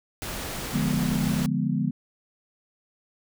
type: noise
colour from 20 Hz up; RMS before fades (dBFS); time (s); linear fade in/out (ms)
pink; -33; 0.22-1.46; 0
type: chord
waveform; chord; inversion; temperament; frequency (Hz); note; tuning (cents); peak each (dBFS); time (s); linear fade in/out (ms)
sine; D diminished seventh; none; equal; 146.83 / 174.61 / 207.7 / 246.9; D3 / F3 / Ab3 / Cb4; 0 / 0 / 0 / 0; -28; 0.73-1.91; 10
effects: none